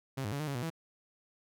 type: tone with pitch steps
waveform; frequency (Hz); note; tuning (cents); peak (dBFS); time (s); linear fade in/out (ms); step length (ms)
sawtooth; 134.4 / 102.8 / 141.5 / 153.2 / 139.6 / 121.4 / 163.7; C3 / G#2 / C#3 / D#3 / C#3 / B2 / E3; +47 / -17 / +36 / -27 / +13 / -29 / -12; -30; 0.17-0.702; 10; 76
effects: none